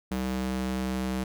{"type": "tone with high-pass filter", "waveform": "square", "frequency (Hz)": 64.3, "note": "C2", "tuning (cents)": -30, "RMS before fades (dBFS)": -30, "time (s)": [0.11, 1.24], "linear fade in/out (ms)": 5, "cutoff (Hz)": 140, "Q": 1.9, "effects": []}